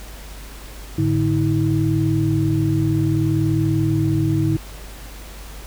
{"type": "tone cluster", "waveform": "sine", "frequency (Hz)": [106.4, 147, 321], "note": ["G#2", "D3", "E4"], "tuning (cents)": [42, 2, -46], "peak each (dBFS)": -20, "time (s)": [0.98, 4.57], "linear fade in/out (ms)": 5, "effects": ["added 50 Hz sine -35 dBFS peak until 5.66 s", "pink hiss -40 dBFS RMS until 5.66 s"]}